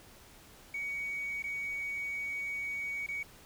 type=tone with dropouts; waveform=triangle; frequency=2247 Hz; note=C#7; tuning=23 cents sharp; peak=-31 dBFS; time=0.74-3.23 s; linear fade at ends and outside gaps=5 ms; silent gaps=1.424-1.439 / 3.064-3.086 s; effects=tanh soft clip ceiling -31 dBFS + pink hiss -56 dBFS RMS until 3.45 s